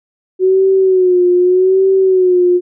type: tone with vibrato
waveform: sine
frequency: 370 Hz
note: F#4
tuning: in tune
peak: -7 dBFS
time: 0.39-2.61 s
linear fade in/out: 50 ms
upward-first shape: sine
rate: 0.83 Hz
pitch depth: 65 cents each way
effects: none